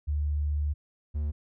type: tone pair in turn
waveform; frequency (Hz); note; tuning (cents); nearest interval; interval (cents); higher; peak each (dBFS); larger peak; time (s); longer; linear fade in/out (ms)
sine / triangle; 73.8 / 74.23; D2 / D2; +9 / +19; unison; 10; second; -25; neither; 0.07-0.74 / 1.14-1.32; first; 20
effects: none